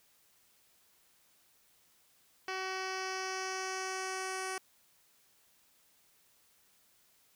10% pulse tone with low-pass filter sweep, 377.3 Hz, F#4, 34 cents sharp, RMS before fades -38 dBFS, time 2.48-4.58 s, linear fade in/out 2 ms, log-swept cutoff 4200 to 9000 Hz, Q 2, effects white hiss -68 dBFS RMS until 7.35 s

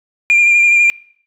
sine tone with vibrato, 2396 Hz, D7, 34 cents sharp, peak -5 dBFS, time 0.3-0.9 s, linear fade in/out 0 ms, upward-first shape sine, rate 12 Hz, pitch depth 22 cents each way, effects noise-tail reverb RT60 0.6 s tail -25 dB re dry + tanh soft clip ceiling -5 dBFS

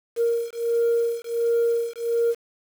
sine beating tone pair, 466.2 / 467.6 Hz, A#4 / A#4, 0 / +5 cents, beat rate 1.4 Hz, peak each -22 / -22 dBFS, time 0.16-2.35 s, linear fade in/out 50 ms, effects tanh soft clip ceiling -14 dBFS + 7-bit

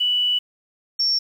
sine tone pair in turn, 2960 / 5470 Hz, F#7 / F8, 0 / -37 cents, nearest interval major seventh, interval 1063 cents, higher second, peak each -17 / -17 dBFS, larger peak neither, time 0-0.39 / 0.99-1.19 s, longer first, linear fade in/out 10 ms, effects 8-bit

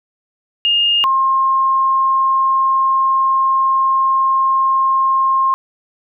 sine tone pair in turn, 2833 / 1065.5 Hz, F7 / C6, +24 / +31 cents, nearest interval octave + perfect fourth, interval 1693 cents, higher first, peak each -11 dBFS, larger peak neither, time 0.65-1.04 / 1.04-5.54 s, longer second, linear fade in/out 0 ms, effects none

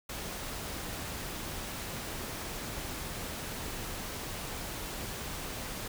pink noise, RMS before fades -39 dBFS, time 0.09-5.88 s, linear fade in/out 5 ms, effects none

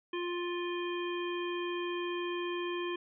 harmonic tone, 350.8 Hz, F4, 8 cents sharp, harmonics 1 / 3 / 5 / 7 / 9, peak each -34 / -41 / -45 / -45 / -45 dBFS, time 0.13-2.96 s, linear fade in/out 5 ms, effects none

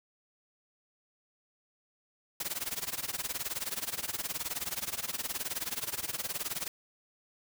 white noise with tremolo, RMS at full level -33 dBFS, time 2.4-6.68 s, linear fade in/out 2 ms, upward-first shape sine, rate 19 Hz, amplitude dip 90%, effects none

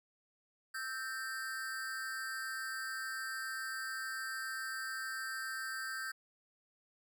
square tone with amplitude modulation, 1566 Hz, G6, 2 cents flat, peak -35 dBFS, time 0.74-6.12 s, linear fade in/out 10 ms, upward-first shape sine, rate 253 Hz, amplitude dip 95%, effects none

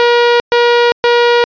sawtooth tone bursts, 477.6 Hz, A#4, 42 cents sharp, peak -3 dBFS, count 3, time 0-1.44 s, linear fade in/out 0 ms, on 400 ms, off 120 ms, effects resampled to 11025 Hz

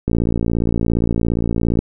click train, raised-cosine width 3 ms, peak -5 dBFS, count 99, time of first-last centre 0.08-1.79 s, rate 57.3 Hz, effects none

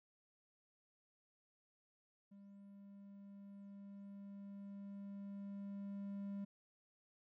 triangle tone with level ramp, 199.5 Hz, G3, 31 cents sharp, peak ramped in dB -55 to -40 dBFS, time 2.31-6.45 s, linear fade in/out 10 ms, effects none

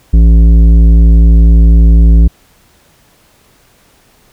sine tone with tanh clipping, 56 Hz, A1, 31 cents sharp, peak -3 dBFS, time 0.13-2.28 s, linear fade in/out 10 ms, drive 11 dB, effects pink hiss -48 dBFS RMS until 4.32 s

